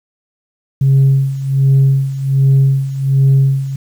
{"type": "tone with tremolo", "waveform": "sine", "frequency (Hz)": 135.9, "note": "C#3", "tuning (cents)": -34, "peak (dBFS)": -4, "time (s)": [0.81, 3.76], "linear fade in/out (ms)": 5, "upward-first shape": "sine", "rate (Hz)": 1.3, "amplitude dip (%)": 80, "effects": ["tanh soft clip ceiling -4 dBFS", "7-bit"]}